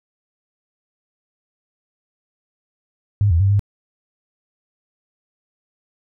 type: tone with pitch steps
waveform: sine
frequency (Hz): 102.3 / 83.2 / 98.1 / 101.4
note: G#2 / E2 / G2 / G#2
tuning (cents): -26 / +17 / +2 / -41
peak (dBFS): -12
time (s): 3.21-3.594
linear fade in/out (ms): 0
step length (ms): 96
effects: none